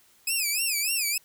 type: tone with vibrato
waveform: 10% pulse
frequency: 2511 Hz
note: D#7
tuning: 15 cents sharp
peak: -16 dBFS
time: 0.27-1.18 s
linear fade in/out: 5 ms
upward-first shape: sine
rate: 3.4 Hz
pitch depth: 170 cents each way
effects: white hiss -60 dBFS RMS until 1.24 s